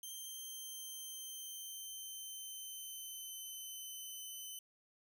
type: tone with pitch glide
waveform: 10% pulse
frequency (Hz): 3147 to 3038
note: G7 to F#7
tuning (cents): +6 to +45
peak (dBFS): -38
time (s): 0.03-4.59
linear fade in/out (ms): 2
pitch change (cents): -61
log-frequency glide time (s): 0.22-4.19
effects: none